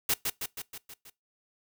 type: noise with echo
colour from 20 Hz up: white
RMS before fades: -26 dBFS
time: 0.09-0.14 s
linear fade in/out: 5 ms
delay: 160 ms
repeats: 6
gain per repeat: -4 dB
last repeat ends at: 1.1 s
effects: noise-tail reverb RT60 0.2 s tail -22 dB re dry